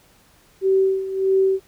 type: tone with tremolo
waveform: sine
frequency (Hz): 383.7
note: G4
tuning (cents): -37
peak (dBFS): -13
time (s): 0.61-1.6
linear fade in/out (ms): 50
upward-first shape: sine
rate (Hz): 1.6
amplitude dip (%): 75
effects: pink hiss -55 dBFS RMS until 1.67 s